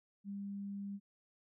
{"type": "tone", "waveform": "sine", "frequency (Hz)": 200, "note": "G3", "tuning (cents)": 35, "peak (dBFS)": -40, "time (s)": [0.24, 1], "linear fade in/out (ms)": 50, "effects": []}